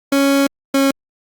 30% pulse tone pair in turn, 277.2 / 273.5 Hz, C#4 / C#4, 0 / -23 cents, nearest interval unison, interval 23 cents, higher first, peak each -9 dBFS, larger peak neither, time 0.12-0.47 / 0.74-0.91 s, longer first, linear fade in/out 5 ms, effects Opus 48 kbps

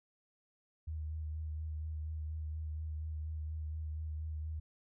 sine tone with vibrato, 77.78 Hz, D#2, in tune, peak -37 dBFS, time 0.87-4.6 s, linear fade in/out 10 ms, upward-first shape sine, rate 4.2 Hz, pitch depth 24 cents each way, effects none

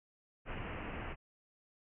pink low-pass noise, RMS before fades -42 dBFS, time 0.45-1.16 s, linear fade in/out 50 ms, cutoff 2900 Hz, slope 96 dB/octave, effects none

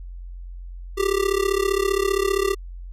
square tone with amplitude modulation, 392.7 Hz, G4, 3 cents sharp, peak -16 dBFS, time 0.97-2.55 s, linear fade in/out 20 ms, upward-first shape sine, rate 35.2 Hz, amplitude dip 90%, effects added 44 Hz sine -33 dBFS peak until 2.92 s + resampled to 32000 Hz

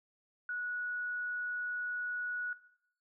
sine tone, 1465 Hz, F#6, 18 cents flat, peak -35 dBFS, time 0.49-2.53 s, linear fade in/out 2 ms, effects noise-tail reverb RT60 0.7 s tail -17 dB re dry

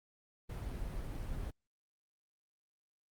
brown noise, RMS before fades -40 dBFS, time 0.49-1.51 s, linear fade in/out 10 ms, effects Opus 32 kbps

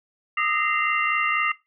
sine tone cluster, 1216 / 1280 / 1866 / 2076 / 2762 Hz, D#6 / D#6 / A#6 / C7 / F7, -40 / +49 / +1 / -14 / -20 cents, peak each -26 / -29 / -33 / -26 / -27 dBFS, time 0.37-1.52 s, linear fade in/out 5 ms, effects noise-tail reverb RT60 0.2 s tail -17 dB re dry

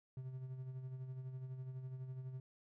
triangle tone with tremolo, 129.8 Hz, C3, 13 cents flat, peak -40 dBFS, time 0.17-2.4 s, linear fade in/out 2 ms, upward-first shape sine, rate 12 Hz, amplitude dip 50%, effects none

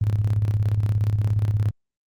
sine tone with tremolo, 104.6 Hz, G#2, 13 cents sharp, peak -16 dBFS, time 0.01-1.71 s, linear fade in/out 5 ms, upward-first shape square, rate 17 Hz, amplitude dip 55%, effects Opus 24 kbps

